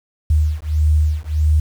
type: beating tone pair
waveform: sine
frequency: 75.8 / 77.4 Hz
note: D#2 / D#2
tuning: -45 / -9 cents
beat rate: 1.6 Hz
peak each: -16 dBFS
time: 0.3-1.6 s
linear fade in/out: 5 ms
effects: 7-bit